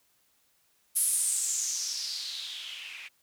violet noise with low-pass filter sweep, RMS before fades -32 dBFS, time 0.95-3.09 s, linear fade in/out 20 ms, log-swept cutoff 11000 to 2300 Hz, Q 5.5, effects white hiss -69 dBFS RMS until 3.22 s

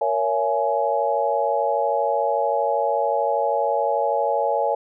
sine chord, A# half-diminished seventh, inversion none, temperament just, 466.2 / 559.4 / 671.3 / 839.1 Hz, A#4 / C#5 / E5 / G#5, 0 / +16 / +31 / +18 cents, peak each -26 / -23 / -25 / -23 dBFS, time 0.01-4.75 s, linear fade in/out 5 ms, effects none

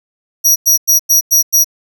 sawtooth tone bursts, 5770 Hz, F#8, 44 cents flat, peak -4 dBFS, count 6, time 0.44-1.645 s, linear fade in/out 20 ms, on 120 ms, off 97 ms, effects none

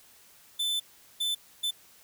45% pulse tone bursts at uneven times, 3521 Hz, A7, in tune, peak -27 dBFS, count 3, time 0.59-0.8 / 1.2-1.35 / 1.63-1.71 s, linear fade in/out 10 ms, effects white hiss -57 dBFS RMS until 2.03 s

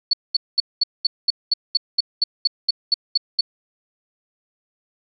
sine tone bursts, 4435 Hz, C#8, in tune, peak -13 dBFS, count 15, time 0.11-3.41 s, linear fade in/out 5 ms, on 24 ms, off 210 ms, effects none

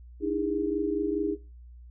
sine tone cluster, 300.3 / 325 / 407.7 Hz, D4 / E4 / G#4, +39 / -24 / -32 cents, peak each -30 dBFS, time 0.2-1.37 s, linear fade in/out 50 ms, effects noise-tail reverb RT60 0.3 s tail -21 dB re dry + added 60 Hz sine -45 dBFS peak until 1.9 s

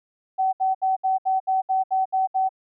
sine tone bursts, 760 Hz, F#5, 46 cents sharp, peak -18 dBFS, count 10, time 0.38-2.492 s, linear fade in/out 20 ms, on 150 ms, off 68 ms, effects none

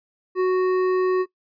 triangle tone with hard clipping, 370 Hz, F#4, in tune, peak -19 dBFS, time 0.35-1.26 s, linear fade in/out 50 ms, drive 13 dB, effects noise-tail reverb RT60 0.1 s tail -20 dB re dry + resampled to 11025 Hz

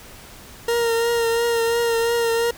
40% pulse tone with vibrato, 464.8 Hz, A#4, 5 cents flat, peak -17 dBFS, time 0.68-2.51 s, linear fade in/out 5 ms, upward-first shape triangle, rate 2.9 Hz, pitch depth 30 cents each way, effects pink hiss -42 dBFS RMS until 2.57 s

